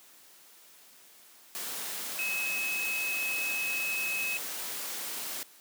sine tone in noise, 2572 Hz, E7, 43 cents flat, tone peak -30 dBFS, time 2.19-4.37 s, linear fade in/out 0 ms, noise white, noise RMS -37 dBFS, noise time 1.55-5.43 s, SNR +4 dB, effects white hiss -56 dBFS RMS until 5.6 s + high-pass 200 Hz 12 dB/octave

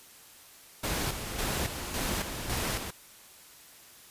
pink noise with tremolo, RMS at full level -31 dBFS, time 0.83-2.91 s, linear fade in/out 10 ms, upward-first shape square, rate 1.8 Hz, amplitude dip 50%, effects white hiss -53 dBFS RMS until 4.1 s + resampled to 32000 Hz

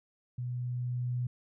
sine tone with level ramp, 123.47 Hz, B2, in tune, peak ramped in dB -33 to -29 dBFS, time 0.38-1.27 s, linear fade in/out 5 ms, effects none

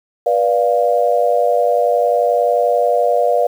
sine chord, B diminished, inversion none, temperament equal with one note detuned, 486.8 / 587.3 / 698.5 Hz, B4 / D5 / F5, -25 / 0 / 0 cents, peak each -16 dBFS, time 0.26-3.47 s, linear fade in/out 5 ms, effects 7-bit

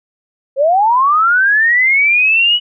sine linear sweep, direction up, 518 to 2960 Hz, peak -8 dBFS, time 0.56-2.6 s, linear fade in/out 50 ms, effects none

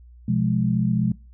sine chord, F diminished, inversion second, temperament just, 125.72 / 174.61 / 209.5 Hz, Cb3 / F3 / Ab3, +31 / 0 / +15 cents, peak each -23 / -23 / -22 dBFS, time 0.28-1.12 s, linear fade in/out 5 ms, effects noise-tail reverb RT60 0.3 s tail -22 dB re dry + added 60 Hz sine -44 dBFS peak until 1.33 s

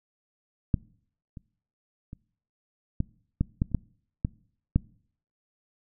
clicks, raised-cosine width 5 ms, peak -9 / -28 / -27 / -13 / -11 / -11 / -30 / -12 / -12 / -8 dBFS, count 10, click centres 0.742 / 1.372 / 2.131 / 3.004 / 3.41 / 3.619 / 3.717 / 3.747 / 4.249 / 4.76 s, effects noise-tail reverb RT60 0.6 s tail -24 dB re dry

